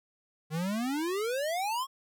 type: exponential sweep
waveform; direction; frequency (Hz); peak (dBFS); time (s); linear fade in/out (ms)
square; up; 150.2 to 1108.7; -30; 0.5-1.87; 50
effects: none